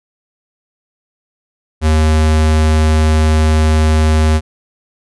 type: tone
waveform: square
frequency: 78 Hz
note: D#2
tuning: 5 cents sharp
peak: -9 dBFS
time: 1.81-4.41 s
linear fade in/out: 50 ms
effects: resampled to 24000 Hz